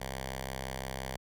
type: tone with notch filter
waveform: 5% pulse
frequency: 65.8 Hz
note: C2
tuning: 10 cents sharp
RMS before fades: -39 dBFS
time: 0-1.17 s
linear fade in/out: 10 ms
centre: 310 Hz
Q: 0.8
effects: none